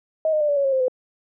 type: tone with pitch steps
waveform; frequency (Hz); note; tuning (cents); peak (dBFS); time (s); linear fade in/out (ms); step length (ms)
sine; 633 / 613.6 / 594.7 / 576.5 / 558.8 / 541.6 / 525 / 508.8; D#5 / D#5 / D5 / D5 / C#5 / C#5 / C5 / C5; +30 / -24 / +22 / -32 / +14 / -40 / +6 / -48; -17; 0.25-0.882; 2; 79
effects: none